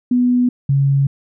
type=tone pair in turn; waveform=sine; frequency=246.9 / 138.57 Hz; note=B3 / C#3; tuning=0 / 0 cents; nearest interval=minor seventh; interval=1000 cents; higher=first; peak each=-11 dBFS; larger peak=neither; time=0.11-0.49 / 0.69-1.07 s; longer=neither; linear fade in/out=5 ms; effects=none